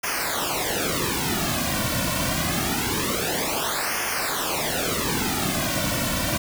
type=noise with flanger; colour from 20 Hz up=pink; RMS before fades=-25 dBFS; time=0.03-6.38 s; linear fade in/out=10 ms; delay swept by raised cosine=0.25 to 2.45 ms; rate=0.25 Hz; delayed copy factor=-0.9; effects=none